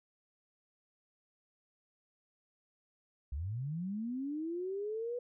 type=linear sweep; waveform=sine; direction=up; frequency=61.74 to 493.9 Hz; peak=-35 dBFS; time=3.32-5.19 s; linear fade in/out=5 ms; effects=none